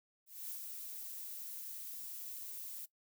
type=noise with ADSR envelope; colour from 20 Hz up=violet; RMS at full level=-43 dBFS; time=0.26-2.86 s; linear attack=230 ms; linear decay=90 ms; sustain=-3 dB; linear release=12 ms; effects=noise-tail reverb RT60 0.1 s tail -19 dB re dry